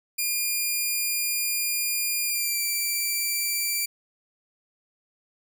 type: tone with pitch glide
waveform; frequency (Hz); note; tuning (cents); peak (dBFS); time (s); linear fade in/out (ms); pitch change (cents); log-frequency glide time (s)
5% pulse; 2414 to 2343; D7 to D7; +47 to -5; -15; 0.18-3.86; 10; -52; 2.25-2.63
effects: none